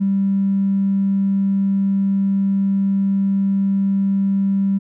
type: tone with tanh clipping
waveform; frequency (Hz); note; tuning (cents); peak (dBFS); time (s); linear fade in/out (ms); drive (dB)
triangle; 196; G3; 0; -14; 0-4.79; 20; 2
effects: none